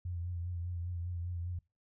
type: tone with vibrato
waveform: sine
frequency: 87.3 Hz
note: F2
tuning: in tune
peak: -35 dBFS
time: 0.05-1.59 s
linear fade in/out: 5 ms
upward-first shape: triangle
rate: 5 Hz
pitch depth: 52 cents each way
effects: noise-tail reverb RT60 0.3 s tail -26 dB re dry